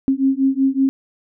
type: beating tone pair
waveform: sine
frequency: 266.2 / 271.5 Hz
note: C4 / C#4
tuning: +30 / -36 cents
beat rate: 5.3 Hz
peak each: -17 dBFS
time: 0.08-0.89 s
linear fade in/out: 0 ms
effects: none